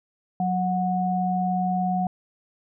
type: tone pair together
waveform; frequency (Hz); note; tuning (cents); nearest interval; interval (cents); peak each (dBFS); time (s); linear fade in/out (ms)
sine; 183.4 / 733.6; F#3 / F#5; -15 / -15; 2 octaves; 2400; -24; 0.4-2.07; 2
effects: none